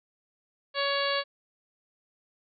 harmonic tone, 560 Hz, C#5, 18 cents sharp, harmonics 1 / 2 / 3 / 4 / 5 / 6 / 7 / 8, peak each -30 / -32 / -33 / -37 / -36 / -36 / -37 / -35 dBFS, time 0.74-1.24 s, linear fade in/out 50 ms, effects none

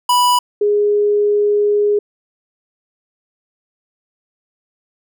square / sine tone pair in turn, 984 / 413.7 Hz, B5 / G#4, -7 / -7 cents, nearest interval octave + minor third, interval 1500 cents, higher first, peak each -11 dBFS, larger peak neither, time 0.09-0.39 / 0.61-1.99 s, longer second, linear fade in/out 5 ms, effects none

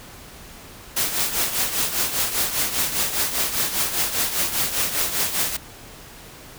white noise with tremolo, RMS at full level -20 dBFS, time 0.96-5.57 s, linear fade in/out 10 ms, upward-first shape triangle, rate 5 Hz, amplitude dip 70%, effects pink hiss -42 dBFS RMS until 6.58 s

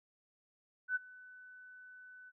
sine tone with ADSR envelope, 1500 Hz, F#6, 23 cents sharp, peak -29 dBFS, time 0.88-2.32 s, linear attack 74 ms, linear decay 23 ms, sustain -23 dB, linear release 38 ms, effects none

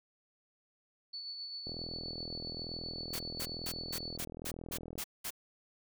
sine tone with tremolo, 4455 Hz, C#8, 8 cents sharp, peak -39 dBFS, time 1.13-4.17 s, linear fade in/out 10 ms, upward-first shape sine, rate 7.6 Hz, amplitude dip 35%
click train, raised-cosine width 2 ms, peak -31 dBFS, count 137, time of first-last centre 1.67-4.979 s, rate 41.1 Hz
white noise bursts, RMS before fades -39 dBFS, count 9, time 3.13-5.306 s, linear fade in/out 10 ms, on 64 ms, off 200 ms
effects none

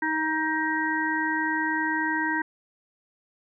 harmonic tone, 314.5 Hz, D#4, 19 cents sharp, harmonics 1 / 3 / 5 / 6, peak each -29 / -29 / -29 / -29 dBFS, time 0.02-2.42 s, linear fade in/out 5 ms, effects none

